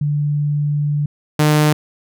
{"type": "tone pair in turn", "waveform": ["sine", "sawtooth"], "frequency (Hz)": [146.83, 151.31], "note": ["D3", "D#3"], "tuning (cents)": [0, -48], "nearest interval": "minor second", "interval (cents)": 52, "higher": "second", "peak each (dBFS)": [-15, -7], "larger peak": "second", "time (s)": [[0.01, 1.06], [1.39, 1.73]], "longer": "first", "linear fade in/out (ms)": 5, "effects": []}